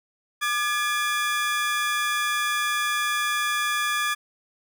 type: tone pair together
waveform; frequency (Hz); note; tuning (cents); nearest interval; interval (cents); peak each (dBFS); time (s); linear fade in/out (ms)
30% pulse; 1200 / 1697.1; D6 / G#6; +37 / +37; tritone; 600; -23 / -23; 0.41-4.15; 20
effects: none